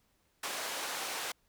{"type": "band-pass noise", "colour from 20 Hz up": "pink", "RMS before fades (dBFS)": -38, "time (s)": [0.43, 1.32], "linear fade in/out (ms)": 5, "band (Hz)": [600, 12000], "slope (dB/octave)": 12, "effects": ["pink hiss -73 dBFS RMS until 1.48 s"]}